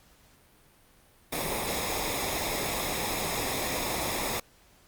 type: noise with comb filter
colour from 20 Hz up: pink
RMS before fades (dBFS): -31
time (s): 1.32-4.4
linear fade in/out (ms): 5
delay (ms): 0.67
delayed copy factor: -0.6
effects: pink hiss -60 dBFS RMS until 4.87 s + Opus 48 kbps